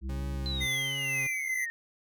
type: harmonic tone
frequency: 65.7 Hz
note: C2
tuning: 8 cents sharp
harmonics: 1 / 3 / 5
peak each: -32 / -42 / -46 dBFS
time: 0.01-0.68 s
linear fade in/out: 50 ms
type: tone with vibrato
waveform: 40% pulse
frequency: 134.7 Hz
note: C#3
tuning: 49 cents flat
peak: -37 dBFS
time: 0.09-1.27 s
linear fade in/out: 5 ms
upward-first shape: triangle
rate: 1.4 Hz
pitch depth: 49 cents each way
type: exponential sweep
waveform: sine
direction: down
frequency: 4085 to 1824 Hz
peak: -33 dBFS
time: 0.46-1.7 s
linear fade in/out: 0 ms
type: tone with tremolo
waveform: square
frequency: 2053 Hz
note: C7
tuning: 33 cents flat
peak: -29 dBFS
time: 0.6-1.66 s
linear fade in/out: 20 ms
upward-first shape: triangle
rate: 2.1 Hz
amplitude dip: 55%
effects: none